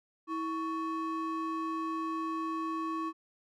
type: ring-modulated tone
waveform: triangle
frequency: 720 Hz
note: F#5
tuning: 47 cents flat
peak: -27 dBFS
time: 0.27-3.13 s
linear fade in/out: 50 ms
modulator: 396 Hz
effects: none